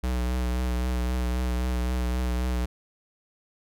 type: tone with vibrato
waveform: square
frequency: 61.9 Hz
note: B1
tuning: 5 cents sharp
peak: -25 dBFS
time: 0.03-2.66 s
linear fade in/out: 10 ms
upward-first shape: triangle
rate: 3.8 Hz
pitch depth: 40 cents each way
effects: none